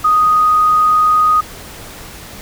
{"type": "tone", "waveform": "sine", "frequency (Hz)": 1244.5, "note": "D#6", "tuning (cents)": 0, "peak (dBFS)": -8, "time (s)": [0.04, 1.41], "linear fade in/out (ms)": 10, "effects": ["pink hiss -33 dBFS RMS until 2.41 s"]}